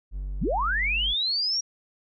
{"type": "tone", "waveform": "triangle", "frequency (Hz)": 48, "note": "G1", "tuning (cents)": -36, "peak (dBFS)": -27, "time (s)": [0.11, 1.15], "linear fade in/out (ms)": 50}
{"type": "linear sweep", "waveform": "sine", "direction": "up", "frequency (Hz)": [104.6, 5700], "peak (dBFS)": -23, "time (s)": [0.41, 1.61], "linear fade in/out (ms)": 10}
{"effects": []}